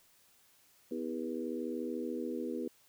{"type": "harmonic tone with a mistuned harmonic", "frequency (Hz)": 80.5, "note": "E2", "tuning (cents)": -41, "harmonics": [3, 4, 5, 6], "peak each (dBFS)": [-39, -40, -41, -42], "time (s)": [0.91, 2.68], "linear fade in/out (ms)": 5, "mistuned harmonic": 3, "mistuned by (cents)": 48, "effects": ["white hiss -66 dBFS RMS until 2.88 s"]}